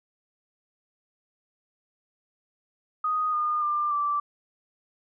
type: tone with pitch steps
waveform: sine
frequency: 1244.5 / 1218.2 / 1192.4 / 1167.2 Hz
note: D#6 / D#6 / D6 / D6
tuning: 0 / -37 / +26 / -11 cents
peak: -23 dBFS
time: 3.04-4.2 s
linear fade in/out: 5 ms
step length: 290 ms
effects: none